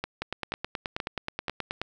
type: two click trains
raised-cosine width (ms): 0.3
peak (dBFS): -14 / -14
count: 16 / 4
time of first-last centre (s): 0.22-1.816 / 0.04-1.482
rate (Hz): 9.4 / 2.08
effects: none